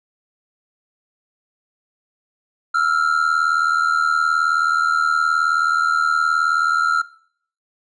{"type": "ring-modulated tone", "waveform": "triangle", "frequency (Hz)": 1365, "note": "F6", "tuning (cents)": -40, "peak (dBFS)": -10, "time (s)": [2.74, 7.02], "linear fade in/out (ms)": 10, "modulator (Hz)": 39.5, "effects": ["noise-tail reverb RT60 0.6 s tail -20 dB re dry", "resampled to 22050 Hz"]}